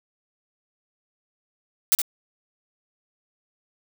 blue noise with echo, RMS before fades -17 dBFS, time 1.92-1.95 s, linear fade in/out 0 ms, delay 67 ms, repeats 1, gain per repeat -7 dB, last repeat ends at 2.017 s, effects none

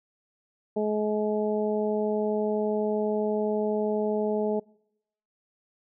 harmonic tone, 212.2 Hz, G#3, 38 cents sharp, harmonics 1 / 2 / 3 / 4, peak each -29 / -26 / -31 / -37 dBFS, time 0.76-4.6 s, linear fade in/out 10 ms, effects noise-tail reverb RT60 0.8 s tail -25 dB re dry

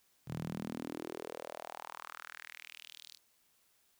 sawtooth tone with high-pass filter sweep, 40 Hz, D#1, 49 cents sharp, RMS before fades -45 dBFS, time 0.26-3.19 s, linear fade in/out 50 ms, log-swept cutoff 130 to 4500 Hz, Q 3.2, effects white hiss -72 dBFS RMS until 3.99 s

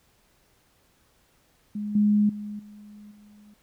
sine tone with level steps, 208.3 Hz, G#3, 5 cents sharp, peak -28 / -17 / -32 / -43 / -49 dBFS, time 1.75-3.54 s, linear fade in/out 5 ms, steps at 1.95 / 2.29 / 2.59 / 3.11 s, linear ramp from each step 5 ms, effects pink hiss -64 dBFS RMS until 3.62 s

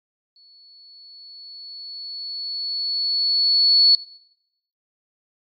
sine tone with exponential growth, 4412 Hz, C#8, 9 cents flat, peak -10 dBFS, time 0.36-3.95 s, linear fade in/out 1 ms, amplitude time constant 780 ms, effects noise-tail reverb RT60 0.8 s tail -19 dB re dry + MP3 32 kbps

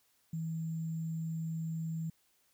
sine tone with sample-and-hold, 162 Hz, E3, 30 cents flat, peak -34 dBFS, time 0.33-2.1 s, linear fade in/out 5 ms, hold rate 7350 Hz, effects white hiss -72 dBFS RMS until 2.53 s

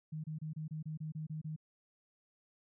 sine tone bursts, 155.6 Hz, D#3, in tune, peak -38 dBFS, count 10, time 0.12-1.563 s, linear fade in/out 10 ms, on 120 ms, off 27 ms, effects none

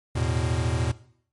square chord, E suspended fourth, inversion none, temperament equal, 82.41 / 110 / 123.47 Hz, E2 / A2 / B2, 0 / 0 / 0 cents, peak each -28 dBFS, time 0.15-0.92 s, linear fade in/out 10 ms, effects noise-tail reverb RT60 0.6 s tail -18 dB re dry + MP3 48 kbps

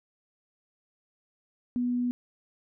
sine tone, 245.2 Hz, B3, 12 cents flat, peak -25 dBFS, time 1.76-2.11 s, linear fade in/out 0 ms, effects none

